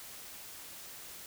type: silence
effects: white hiss -48 dBFS RMS until 1.26 s